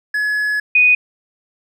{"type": "tone pair in turn", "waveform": ["triangle", "sine"], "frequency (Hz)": [1696, 2484], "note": ["G#6", "D#7"], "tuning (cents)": [36, -3], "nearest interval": "perfect fifth", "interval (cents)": 661, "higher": "second", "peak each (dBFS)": [-14, -8], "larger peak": "second", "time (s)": [[0.14, 0.6], [0.75, 0.95]], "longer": "first", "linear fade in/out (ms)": 5, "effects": []}